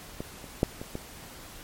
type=clicks; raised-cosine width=2 ms; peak=-20 / -29 / -8 / -23 / -19 dBFS; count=5; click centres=0.205 / 0.442 / 0.631 / 0.815 / 0.954 s; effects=pink hiss -46 dBFS RMS until 1.63 s + MP3 64 kbps